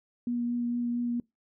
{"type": "tone with vibrato", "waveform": "sine", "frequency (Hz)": 239.9, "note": "A#3", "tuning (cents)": 50, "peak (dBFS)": -27, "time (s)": [0.27, 1.2], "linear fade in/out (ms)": 2, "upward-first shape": "triangle", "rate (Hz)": 4.4, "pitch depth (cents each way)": 13, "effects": ["noise-tail reverb RT60 0.2 s tail -24 dB re dry"]}